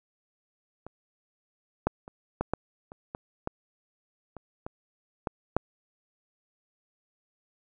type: clicks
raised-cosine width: 1 ms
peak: -27 / -9 / -29 / -13 / -12 / -29 / -21 / -16 / -27 / -22 / -15 / -8 dBFS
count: 12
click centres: 0.866 / 1.87 / 2.079 / 2.41 / 2.536 / 2.919 / 3.149 / 3.474 / 4.367 / 4.665 / 5.272 / 5.566 s
effects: none